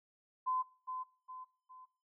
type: tone with echo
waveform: sine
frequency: 1023 Hz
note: C6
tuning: 39 cents flat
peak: -31 dBFS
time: 0.46-0.63 s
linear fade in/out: 20 ms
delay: 410 ms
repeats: 3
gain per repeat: -7 dB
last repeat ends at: 1.86 s
effects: noise-tail reverb RT60 0.5 s tail -24 dB re dry